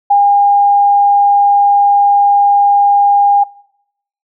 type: tone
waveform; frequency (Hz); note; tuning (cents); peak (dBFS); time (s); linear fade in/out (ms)
sine; 810; G#5; -43; -5; 0.1-3.44; 10
effects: noise-tail reverb RT60 0.8 s tail -24 dB re dry